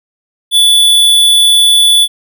square tone, 3457 Hz, A7, 31 cents flat, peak -5 dBFS, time 0.51-2.08 s, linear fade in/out 50 ms, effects none

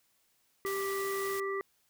harmonic tone, 392 Hz, G4, in tune, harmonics 1 / 3 / 5, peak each -33 / -38 / -40 dBFS, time 0.65-1.61 s, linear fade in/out 0 ms
white noise, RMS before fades -43 dBFS, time 0.66-1.4 s, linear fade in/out 2 ms
effects white hiss -72 dBFS RMS until 1.89 s

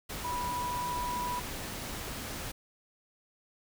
sine tone in noise, 981 Hz, B5, 12 cents flat, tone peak -32 dBFS, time 0.24-1.4 s, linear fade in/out 10 ms, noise pink, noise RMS -39 dBFS, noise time 0.09-2.52 s, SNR +4 dB, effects none

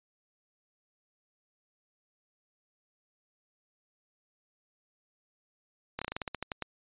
slowing click train, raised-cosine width 0.3 ms, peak -18 dBFS, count 12, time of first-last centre 5.99-6.623 s, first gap 26 ms, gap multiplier 1.15, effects resampled to 8000 Hz

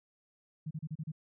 sine tone bursts, 155.56 Hz, D#3, in tune, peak -35 dBFS, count 6, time 0.66-1.119 s, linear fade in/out 10 ms, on 49 ms, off 33 ms, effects none

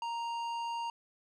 triangle tone with tanh clipping, 932.3 Hz, A#5, in tune, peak -36 dBFS, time 0.02-0.9 s, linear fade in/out 2 ms, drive 16 dB, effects none

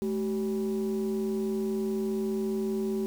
sine tone pair together, 214.9 / 382.9 Hz, A3 / G4, -41 / -41 cents, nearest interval minor seventh, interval 1000 cents, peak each -28 dBFS, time 0.02-3.06 s, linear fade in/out 0 ms, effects tanh soft clip ceiling -23 dBFS + 8-bit

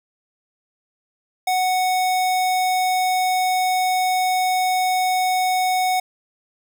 square tone, 740 Hz, F#5, in tune, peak -18 dBFS, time 1.47-6 s, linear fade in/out 5 ms, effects none

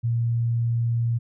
sine tone, 117.1 Hz, A#2, 8 cents sharp, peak -20 dBFS, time 0.03-1.19 s, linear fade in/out 20 ms, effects none

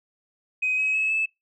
sine tone with pitch steps, 2517 / 2549 / 2582 / 2615 Hz, D#7 / D#7 / E7 / E7, +19 / +41 / -37 / -15 cents, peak -20 dBFS, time 0.62-1.26 s, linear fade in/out 10 ms, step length 160 ms, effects noise-tail reverb RT60 0.2 s tail -22 dB re dry + tanh soft clip ceiling -16 dBFS

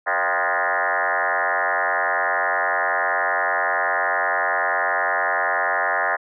sine tone with frequency modulation, 1235 Hz, D#6, 13 cents flat, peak -18 dBFS, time 0.06-6.17 s, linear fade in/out 20 ms, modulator 90.6 Hz, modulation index 7.1, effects none

